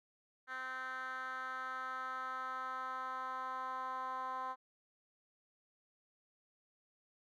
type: tone with band-pass filter sweep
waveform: 10% pulse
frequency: 258.9 Hz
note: C4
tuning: 18 cents flat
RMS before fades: -42 dBFS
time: 0.47-4.56 s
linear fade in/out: 50 ms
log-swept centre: 1600 to 1000 Hz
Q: 3.6
effects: none